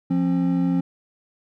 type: tone pair together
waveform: triangle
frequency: 174.61 / 268 Hz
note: F3 / C4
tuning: 0 / +42 cents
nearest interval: perfect fifth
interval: 742 cents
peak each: -19 dBFS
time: 0.1-0.81 s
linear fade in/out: 10 ms
effects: none